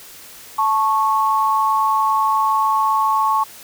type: tone pair together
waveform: sine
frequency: 875 / 1102.4 Hz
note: A5 / C#6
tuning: -10 / -10 cents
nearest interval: major third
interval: 400 cents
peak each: -18 / -16 dBFS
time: 0.58-3.44 s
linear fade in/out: 10 ms
effects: white hiss -40 dBFS RMS until 3.63 s